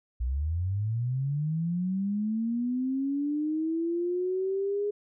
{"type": "linear sweep", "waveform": "sine", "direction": "up", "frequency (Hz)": [57.4, 415.3], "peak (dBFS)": -26, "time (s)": [0.2, 4.91], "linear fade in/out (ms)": 10, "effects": []}